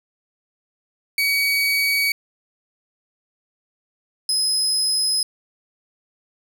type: tone pair in turn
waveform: 30% pulse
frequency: 2261 / 5076 Hz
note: C#7 / D#8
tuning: +34 / +34 cents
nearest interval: octave + major second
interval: 1400 cents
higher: second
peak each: -15 / -14 dBFS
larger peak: second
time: 1.18-2.12 / 4.29-5.23 s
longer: neither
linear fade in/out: 2 ms
effects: none